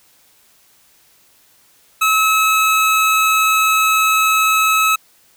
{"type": "tone", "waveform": "25% pulse", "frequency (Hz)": 1291, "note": "E6", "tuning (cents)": -37, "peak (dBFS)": -8, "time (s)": [2.01, 4.96], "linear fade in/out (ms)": 10, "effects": ["white hiss -53 dBFS RMS until 5.36 s"]}